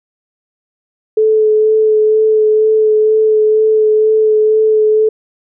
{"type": "tone with vibrato", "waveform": "sine", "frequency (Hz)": 432.8, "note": "A4", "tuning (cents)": -29, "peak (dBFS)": -7, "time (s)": [1.17, 5.09], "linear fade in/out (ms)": 5, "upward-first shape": "sine", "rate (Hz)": 2.1, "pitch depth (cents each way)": 14, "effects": []}